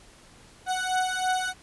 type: beating tone pair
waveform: 30% pulse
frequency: 740 / 743.1 Hz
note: F#5 / F#5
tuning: 0 / +7 cents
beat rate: 3.1 Hz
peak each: -25 dBFS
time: 0.66-1.54 s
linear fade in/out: 50 ms
effects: pink hiss -53 dBFS RMS until 1.62 s + resampled to 24000 Hz